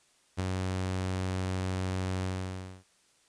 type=tone with ADSR envelope; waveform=sawtooth; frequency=93.2 Hz; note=F#2; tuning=13 cents sharp; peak=-23 dBFS; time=0.37-2.84 s; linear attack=27 ms; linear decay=13 ms; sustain=-3 dB; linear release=610 ms; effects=white hiss -66 dBFS RMS until 3.28 s + resampled to 22050 Hz